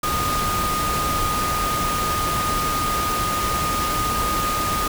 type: tone in noise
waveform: sine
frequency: 1232 Hz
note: D#6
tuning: 17 cents flat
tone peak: -22 dBFS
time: 0.03-4.88 s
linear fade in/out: 5 ms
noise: pink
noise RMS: -25 dBFS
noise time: 0.03-4.88 s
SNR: 0 dB
effects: none